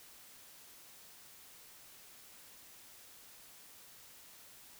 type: silence
effects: white hiss -57 dBFS RMS until 4.79 s